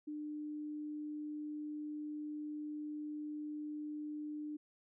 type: tone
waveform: sine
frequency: 300 Hz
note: D4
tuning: 37 cents sharp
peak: -40 dBFS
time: 0.07-4.57 s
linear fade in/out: 10 ms
effects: none